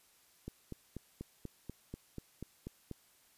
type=click train; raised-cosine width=3 ms; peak=-29 dBFS; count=11; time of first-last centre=0.48-2.913 s; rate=4.11 Hz; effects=white hiss -67 dBFS RMS until 3.37 s + resampled to 32000 Hz